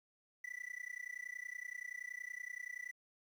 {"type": "tone with amplitude modulation", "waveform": "triangle", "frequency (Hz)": 1975.5, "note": "B6", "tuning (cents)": 0, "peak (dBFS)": -38, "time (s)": [0.44, 2.92], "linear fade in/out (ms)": 5, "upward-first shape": "sine", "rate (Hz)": 30.6, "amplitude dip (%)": 100, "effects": ["11-bit"]}